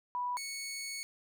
sine / 15% pulse tone pair in turn, 983 / 2214 Hz, B5 / C#7, -8 / -3 cents, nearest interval octave + major second, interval 1405 cents, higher second, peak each -32 / -32 dBFS, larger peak neither, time 0.15-0.37 / 0.37-1.03 s, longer second, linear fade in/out 0 ms, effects none

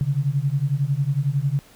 sine beating tone pair, 134.6 / 145.6 Hz, C3 / D3, +49 / -15 cents, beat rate 11 Hz, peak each -22 dBFS, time 0.01-1.59 s, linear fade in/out 0 ms, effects pink hiss -51 dBFS RMS until 1.75 s

